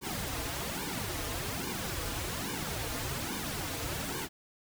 pink noise with flanger, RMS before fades -36 dBFS, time 0.01-4.29 s, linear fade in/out 50 ms, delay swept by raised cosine 1.5 to 5.4 ms, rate 1.2 Hz, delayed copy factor -1, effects none

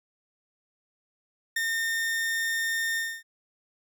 40% pulse tone with ADSR envelope, 1821 Hz, A#6, 41 cents flat, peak -23 dBFS, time 1.56-3.23 s, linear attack 6 ms, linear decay 24 ms, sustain -2 dB, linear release 260 ms, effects none

